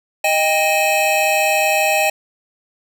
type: tone cluster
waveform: square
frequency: 623 / 796 / 2559 Hz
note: D#5 / G5 / D#7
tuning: +2 / +26 / +48 cents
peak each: -19 dBFS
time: 0.24-2.1 s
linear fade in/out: 5 ms
effects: none